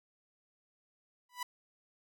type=tone with exponential growth; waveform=sawtooth; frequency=987.8 Hz; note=B5; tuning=in tune; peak=-29 dBFS; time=1.29-1.43 s; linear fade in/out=5 ms; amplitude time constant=29 ms; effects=none